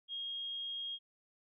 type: tone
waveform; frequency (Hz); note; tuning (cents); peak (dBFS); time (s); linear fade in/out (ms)
sine; 3256; G#7; -35; -38; 0.08-0.99; 50
effects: none